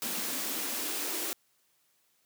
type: noise with high-pass filter sweep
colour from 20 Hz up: white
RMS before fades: -34 dBFS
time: 0.02-1.33 s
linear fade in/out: 0 ms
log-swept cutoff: 220 to 350 Hz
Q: 3.5
effects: white hiss -71 dBFS RMS until 2.25 s + high-pass 100 Hz 12 dB/octave